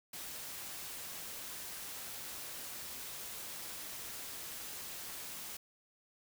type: noise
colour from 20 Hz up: white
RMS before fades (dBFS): -45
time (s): 0.13-5.57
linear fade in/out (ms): 5
effects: none